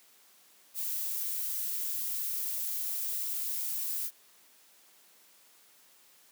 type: noise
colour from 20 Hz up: violet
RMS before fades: -34 dBFS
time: 0.74-4.11 s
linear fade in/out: 50 ms
effects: white hiss -61 dBFS RMS until 6.31 s + high-pass 200 Hz 12 dB/octave